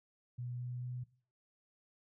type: tone with pitch steps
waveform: sine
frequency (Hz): 122.7 / 123.55 / 124.41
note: B2 / B2 / B2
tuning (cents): -11 / +1 / +13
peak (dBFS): -39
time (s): 0.38-1.04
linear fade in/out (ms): 10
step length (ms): 220
effects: noise-tail reverb RT60 0.4 s tail -18 dB re dry